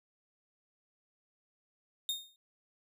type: tone with exponential decay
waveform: 40% pulse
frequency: 3683 Hz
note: A#7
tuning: 22 cents flat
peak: -28 dBFS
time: 2.09-2.36 s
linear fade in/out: 1 ms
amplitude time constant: 58 ms
effects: none